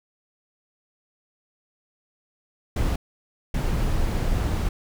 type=noise bursts at uneven times; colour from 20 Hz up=brown; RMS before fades=-23 dBFS; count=2; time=2.76-2.96 / 3.54-4.69 s; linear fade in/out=5 ms; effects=none

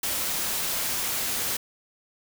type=noise; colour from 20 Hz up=white; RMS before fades=-28 dBFS; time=0.03-1.57 s; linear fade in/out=5 ms; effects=none

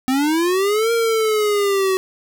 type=linear two-way sweep; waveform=square; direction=up then down; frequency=253.9 to 466.2 to 374.5 Hz; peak=-16 dBFS; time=0.08-1.97 s; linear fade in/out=0 ms; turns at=0.92 s; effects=none

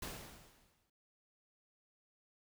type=noise with exponential decay; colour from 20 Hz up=pink; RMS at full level=-42 dBFS; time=0.02-0.9 s; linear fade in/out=5 ms; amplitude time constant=190 ms; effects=none

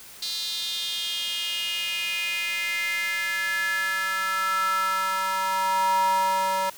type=tone with high-pass filter sweep; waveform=square; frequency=190 Hz; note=F#3; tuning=46 cents sharp; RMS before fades=-26 dBFS; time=0.22-6.7 s; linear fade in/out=5 ms; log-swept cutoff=4100 to 790 Hz; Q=5.6; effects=white hiss -45 dBFS RMS until 6.77 s

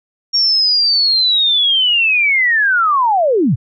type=linear sweep; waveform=sine; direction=down; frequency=5580 to 91 Hz; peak=-10 dBFS; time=0.33-3.56 s; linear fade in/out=20 ms; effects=none

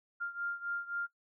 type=beating tone pair; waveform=sine; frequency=1396.9 / 1400.7 Hz; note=F6 / F6; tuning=0 / +5 cents; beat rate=3.8 Hz; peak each=-37 / -40 dBFS; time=0.2-1.07 s; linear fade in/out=20 ms; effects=noise-tail reverb RT60 0.1 s tail -18 dB re dry

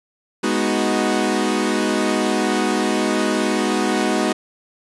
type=chord; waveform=sawtooth; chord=G# minor seventh; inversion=none; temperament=equal; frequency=207.7 / 246.9 / 311.1 / 370 Hz; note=G#3 / B3 / D#4 / F#4; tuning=0 / 0 / 0 / 0 cents; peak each=-19 dBFS; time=0.43-4.33 s; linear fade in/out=10 ms; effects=resampled to 24000 Hz

